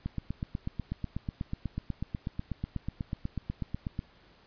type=click train; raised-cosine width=5 ms; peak=-20 dBFS; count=33; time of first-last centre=0.06-3.991 s; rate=8.14 Hz; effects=pink hiss -60 dBFS RMS until 4.46 s + resampled to 11025 Hz